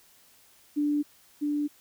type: tone pair in turn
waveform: sine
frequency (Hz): 293.7 / 293.7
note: D4 / D4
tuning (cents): 0 / 0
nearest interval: unison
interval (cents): 0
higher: neither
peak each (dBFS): -23 / -25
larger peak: first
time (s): 0.76-1.03 / 1.41-1.68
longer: neither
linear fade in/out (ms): 20
effects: white hiss -59 dBFS RMS until 1.8 s

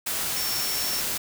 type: tone in noise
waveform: sine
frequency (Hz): 5440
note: F8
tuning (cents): -46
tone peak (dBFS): -30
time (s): 0.36-1.01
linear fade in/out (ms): 10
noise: white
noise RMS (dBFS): -28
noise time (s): 0.06-1.18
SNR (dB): -5
effects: none

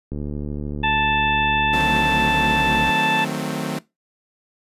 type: click train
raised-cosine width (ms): 3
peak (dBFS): -16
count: 204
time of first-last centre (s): 0.12-2.893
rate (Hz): 73.2
type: harmonic tone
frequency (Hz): 880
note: A5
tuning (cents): 0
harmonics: 1 / 2 / 3 / 4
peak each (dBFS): -20 / -24 / -23 / -27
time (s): 0.83-3.25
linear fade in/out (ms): 10
type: chord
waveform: sawtooth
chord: D# diminished seventh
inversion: none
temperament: equal with one note detuned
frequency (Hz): 155.56 / 185 / 223.3 / 261.6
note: D#3 / F#3 / A3 / C4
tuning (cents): 0 / 0 / +26 / 0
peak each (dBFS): -25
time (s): 1.73-3.79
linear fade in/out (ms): 5
effects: noise-tail reverb RT60 0.2 s tail -19 dB re dry + resampled to 32000 Hz

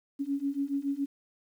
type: beating tone pair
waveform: sine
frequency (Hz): 275.6 / 282.7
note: C#4 / C#4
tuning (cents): -10 / +34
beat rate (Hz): 7.1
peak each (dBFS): -32 / -31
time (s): 0.19-1.06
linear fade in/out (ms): 20
effects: 10-bit

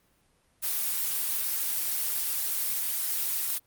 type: noise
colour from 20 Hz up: blue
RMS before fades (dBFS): -29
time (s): 0.62-3.59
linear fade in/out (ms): 20
effects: pink hiss -67 dBFS RMS until 3.66 s + Opus 32 kbps

